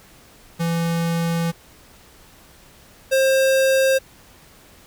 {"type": "tone pair in turn", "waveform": "square", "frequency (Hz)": [167.6, 532.1], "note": ["E3", "C5"], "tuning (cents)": [29, 29], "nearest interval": "octave + minor sixth", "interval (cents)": 2000, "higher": "second", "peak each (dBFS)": [-20, -15], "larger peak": "second", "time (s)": [[0.59, 1.52], [3.11, 3.99]], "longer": "first", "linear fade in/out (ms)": 20, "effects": ["pink hiss -49 dBFS RMS until 4.86 s"]}